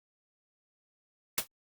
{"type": "noise with exponential decay", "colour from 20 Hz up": "white", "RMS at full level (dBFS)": -24, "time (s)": [1.38, 1.47], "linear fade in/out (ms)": 0, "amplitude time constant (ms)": 19, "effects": ["Opus 48 kbps"]}